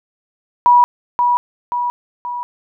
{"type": "tone with echo", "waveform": "sine", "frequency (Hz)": 971, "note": "B5", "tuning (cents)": -30, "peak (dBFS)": -6, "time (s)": [0.66, 0.84], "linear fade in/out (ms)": 0, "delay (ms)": 530, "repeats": 3, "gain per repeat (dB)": -5, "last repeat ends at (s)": 2.43, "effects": []}